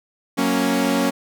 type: chord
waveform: sawtooth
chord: F# major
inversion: none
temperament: equal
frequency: 185 / 233.1 / 277.2 Hz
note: F#3 / A#3 / C#4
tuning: 0 / 0 / 0 cents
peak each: -21 / -18 / -16 dBFS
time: 0.37-1.11 s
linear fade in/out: 20 ms
effects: none